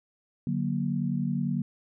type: chord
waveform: sine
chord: D augmented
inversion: none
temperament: equal with one note detuned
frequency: 146.83 / 185 / 235.9 Hz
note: D3 / F#3 / A#3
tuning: 0 / 0 / +21 cents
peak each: -30 dBFS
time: 0.47-1.62 s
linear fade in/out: 2 ms
effects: none